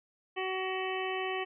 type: harmonic tone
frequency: 376.2 Hz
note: F#4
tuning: 29 cents sharp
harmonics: 1 / 2 / 3 / 5 / 6 / 7 / 8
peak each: -35 / -38 / -41 / -40 / -44 / -42 / -43 dBFS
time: 0.36-1.45 s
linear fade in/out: 20 ms
effects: none

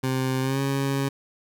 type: tone with pitch glide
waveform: 20% pulse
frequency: 130.81 to 137.39 Hz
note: C3 to C#3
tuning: 0 to -15 cents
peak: -18 dBFS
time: 0.03-1.09 s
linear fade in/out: 10 ms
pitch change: +85 cents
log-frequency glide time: 0.41-0.6 s
effects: none

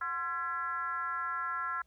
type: tone with frequency modulation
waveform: sine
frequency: 1360 Hz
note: F6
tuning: 46 cents flat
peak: -32 dBFS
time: 0.01-1.82 s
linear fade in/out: 5 ms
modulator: 312 Hz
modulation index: 1
effects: added 60 Hz sine -65 dBFS peak until 1.86 s + pink hiss -74 dBFS RMS until 1.86 s

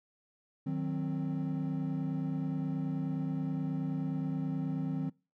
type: chord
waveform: triangle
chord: C diminished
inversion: first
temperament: equal with one note detuned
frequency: 155.56 / 185 / 263.1 Hz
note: Eb3 / Gb3 / C4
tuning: 0 / 0 / +10 cents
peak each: -32 / -35 / -33 dBFS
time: 0.66-5.1 s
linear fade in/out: 10 ms
effects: noise-tail reverb RT60 0.3 s tail -24 dB re dry + tanh soft clip ceiling -22 dBFS

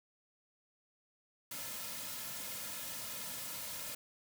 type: noise with comb filter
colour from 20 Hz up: white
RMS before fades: -43 dBFS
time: 1.51-3.95 s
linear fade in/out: 5 ms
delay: 2.6 ms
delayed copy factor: -0.7
effects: none

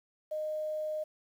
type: tone with quantisation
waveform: sine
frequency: 616 Hz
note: D#5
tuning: 17 cents flat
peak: -32 dBFS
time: 0.31-1.04 s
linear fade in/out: 10 ms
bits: 10
effects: none

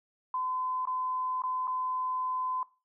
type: tone with dropouts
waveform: sine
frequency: 1020 Hz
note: C6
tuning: 44 cents flat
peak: -29 dBFS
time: 0.34-2.63 s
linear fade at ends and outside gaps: 2 ms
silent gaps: 0.854-0.872 / 1.42-1.436 / 1.672-1.677 s
effects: noise-tail reverb RT60 0.3 s tail -19 dB re dry

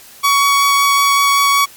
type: tone with vibrato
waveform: sawtooth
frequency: 1124 Hz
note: C#6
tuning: 24 cents sharp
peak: -6 dBFS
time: 0.23-1.66 s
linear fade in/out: 20 ms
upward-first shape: triangle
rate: 5.3 Hz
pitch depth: 8 cents each way
effects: white hiss -40 dBFS RMS until 1.76 s + MP3 96 kbps

